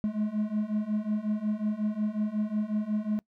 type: beating tone pair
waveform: triangle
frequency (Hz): 209.2 / 214.7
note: G#3 / A3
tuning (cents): +13 / -42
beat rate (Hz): 5.5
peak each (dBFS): -29 / -27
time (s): 0.04-3.19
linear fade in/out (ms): 0
effects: noise-tail reverb RT60 0.1 s tail -24 dB re dry